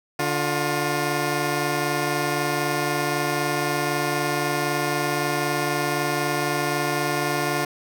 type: tone pair together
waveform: 10% pulse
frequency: 146.7 / 354.8 Hz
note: D3 / F4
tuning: -2 / +27 cents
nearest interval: octave + minor third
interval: 1529 cents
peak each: -17 / -16 dBFS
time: 0.19-7.65 s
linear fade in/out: 5 ms
effects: none